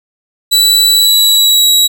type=tone with pitch glide; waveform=sawtooth; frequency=3951 to 3872 Hz; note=B7 to B7; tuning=0 to -35 cents; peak=-3 dBFS; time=0.51-1.88 s; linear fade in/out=20 ms; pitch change=-35 cents; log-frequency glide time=0.9-1.72 s; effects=none

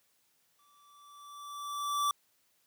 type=tone with exponential growth; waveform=square; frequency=1161 Hz; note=D6; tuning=20 cents flat; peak=-27 dBFS; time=0.59-2.11 s; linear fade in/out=2 ms; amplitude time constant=330 ms; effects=white hiss -72 dBFS RMS until 2.66 s + high-pass 80 Hz 12 dB/octave

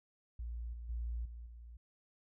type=tone with level steps; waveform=sine; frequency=58.27 Hz; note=A#1; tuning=in tune; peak=-39 / -43 / -36 / -45 / -49 dBFS; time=0.39-1.77 s; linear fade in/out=5 ms; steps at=0.73 / 0.89 / 1.25 / 1.46 s; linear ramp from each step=5 ms; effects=none

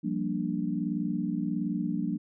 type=chord; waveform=sine; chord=G minor seventh; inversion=third; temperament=equal; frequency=174.61 / 196 / 233.1 / 293.7 Hz; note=F3 / G3 / Bb3 / D4; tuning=0 / 0 / 0 / 0 cents; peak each=-33 dBFS; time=0.03-2.18 s; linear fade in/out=20 ms; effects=none

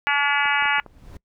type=harmonic tone; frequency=286 Hz; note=D4; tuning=46 cents flat; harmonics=3 / 4 / 5 / 6 / 7 / 8 / 9 / 10; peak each=-25 / -28 / -24 / -24 / -26 / -26 / -30 / -30 dBFS; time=0.07-0.8 s; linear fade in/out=0 ms
type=clicks; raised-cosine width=1 ms; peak=-26 dBFS; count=5; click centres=0.457 / 0.624 / 0.656 / 0.784 / 0.863 s
type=noise with exponential growth; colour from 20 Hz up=brown; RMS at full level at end=-38 dBFS; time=0.48-1.17 s; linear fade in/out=2 ms; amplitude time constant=150 ms
effects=noise-tail reverb RT60 0.1 s tail -23 dB re dry

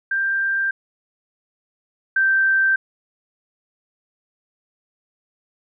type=tone pair in turn; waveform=sine; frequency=1582 / 1562.9 Hz; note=G6 / G6; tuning=+15 / -6 cents; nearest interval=unison; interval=21 cents; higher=first; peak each=-18 / -14 dBFS; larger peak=second; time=0.11-0.71 / 2.16-2.76 s; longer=neither; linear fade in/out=5 ms; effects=none

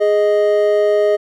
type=tone pair together; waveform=triangle; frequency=415.3 / 622.8 Hz; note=G#4 / D#5; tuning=0 / +2 cents; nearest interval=perfect fifth; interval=702 cents; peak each=-12 dBFS; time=0-1.17 s; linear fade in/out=20 ms; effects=none

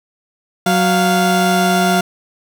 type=tone pair together; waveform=30% pulse; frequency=185 / 698 Hz; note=F#3 / F5; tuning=0 / -1 cents; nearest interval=octave + major seventh; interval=2299 cents; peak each=-12 dBFS; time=0.66-2.01 s; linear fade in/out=5 ms; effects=none

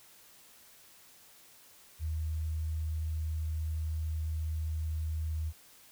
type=tone; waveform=sine; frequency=78.8 Hz; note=D#2; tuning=23 cents sharp; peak=-31 dBFS; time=1.99-5.53 s; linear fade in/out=50 ms; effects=white hiss -58 dBFS RMS until 5.91 s

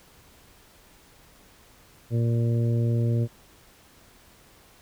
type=harmonic tone; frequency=116.9 Hz; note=A#2; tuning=5 cents sharp; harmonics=1 / 2 / 3 / 4 / 5; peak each=-21 / -31 / -34 / -36 / -40 dBFS; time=2.1-3.28 s; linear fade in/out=50 ms; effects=pink hiss -55 dBFS RMS until 4.81 s

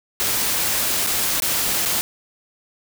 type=noise with dropouts; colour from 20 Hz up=white; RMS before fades=-21 dBFS; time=0.2-2.01 s; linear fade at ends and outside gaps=0 ms; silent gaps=1.065-1.071 / 1.401-1.422 / 1.852-1.858 s; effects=none

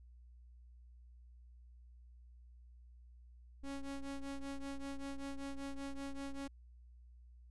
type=ring-modulated tone; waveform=square; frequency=138.59 Hz; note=C#3; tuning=in tune; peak=-39 dBFS; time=3.63-6.48 s; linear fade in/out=10 ms; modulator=136 Hz; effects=added 60 Hz sine -56 dBFS peak until 7.5 s + resampled to 24000 Hz

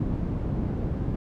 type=low-pass noise; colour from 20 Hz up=white; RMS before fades=-28 dBFS; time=0-1.16 s; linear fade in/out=5 ms; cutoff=200 Hz; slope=12 dB/octave; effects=none

